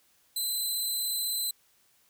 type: tone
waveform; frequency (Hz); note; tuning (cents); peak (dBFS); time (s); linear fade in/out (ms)
15% pulse; 4041; B7; +39; -22; 0.36-1.51; 5
effects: white hiss -66 dBFS RMS until 2.09 s